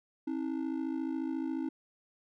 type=ring-modulated tone; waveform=triangle; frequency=293.7 Hz; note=D4; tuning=in tune; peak=-27 dBFS; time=0.27-1.69 s; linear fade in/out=5 ms; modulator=27.1 Hz; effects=none